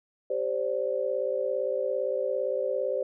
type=chord; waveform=sine; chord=G suspended fourth; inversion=none; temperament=equal with one note detuned; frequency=392 / 523.3 / 580.9 Hz; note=G4 / C5 / D5; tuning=0 / 0 / -19 cents; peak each=-33 / -28 / -31 dBFS; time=0.3-3.03 s; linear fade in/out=5 ms; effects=none